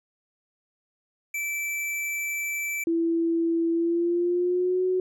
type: tone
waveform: square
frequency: 2324 Hz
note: D7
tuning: 19 cents flat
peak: -28 dBFS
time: 1.34-2.84 s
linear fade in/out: 5 ms
type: tone with pitch glide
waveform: sine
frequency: 332.8 to 369.3 Hz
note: E4 to F#4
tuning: +17 to -3 cents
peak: -21 dBFS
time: 2.87-5 s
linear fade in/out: 2 ms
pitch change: +180 cents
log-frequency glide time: 3.71-4.84 s
effects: none